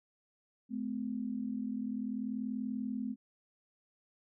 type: tone pair together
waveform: sine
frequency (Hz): 214.3 / 254.8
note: A3 / C4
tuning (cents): -45 / -46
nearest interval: minor third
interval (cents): 299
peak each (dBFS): -37 / -37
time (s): 0.69-3.16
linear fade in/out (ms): 50
effects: none